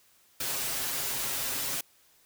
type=noise with comb filter; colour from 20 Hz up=white; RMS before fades=-32 dBFS; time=0.4-1.81 s; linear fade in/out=5 ms; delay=7.4 ms; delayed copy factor=+0.95; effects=white hiss -63 dBFS RMS until 2.25 s